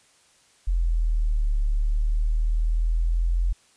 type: exponential two-way sweep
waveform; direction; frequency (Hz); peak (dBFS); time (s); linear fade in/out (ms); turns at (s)
sine; down then up; 43.53 to 36.14 to 43.53; -19; 0.67-3.53; 10; 1.56
effects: white hiss -59 dBFS RMS until 3.76 s + resampled to 22050 Hz